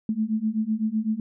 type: beating tone pair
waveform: sine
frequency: 213.9 / 221.8 Hz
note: A3 / A3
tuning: -49 / +14 cents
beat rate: 7.9 Hz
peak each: -26 / -25 dBFS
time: 0.09-1.2 s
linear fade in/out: 2 ms
effects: none